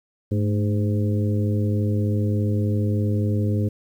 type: harmonic tone with a mistuned harmonic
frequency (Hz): 103.4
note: G#2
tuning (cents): -7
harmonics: 1 / 2 / 3 / 4 / 5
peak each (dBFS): -20 / -26 / -30 / -32 / -34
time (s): 0.31-3.69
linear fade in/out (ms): 10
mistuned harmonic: 2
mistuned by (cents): +70
effects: 9-bit